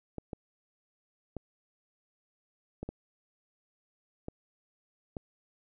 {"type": "clicks", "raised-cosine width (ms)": 2, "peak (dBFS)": -24, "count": 7, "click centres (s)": [0.183, 0.332, 1.367, 2.83, 2.89, 4.284, 5.168], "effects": []}